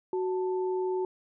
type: tone pair together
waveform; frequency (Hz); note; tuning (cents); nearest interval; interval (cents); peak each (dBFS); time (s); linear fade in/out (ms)
sine; 371.1 / 883.2; F#4 / A5; +5 / +6; octave + minor third; 1501; -27 / -37; 0.13-1.05; 2
effects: none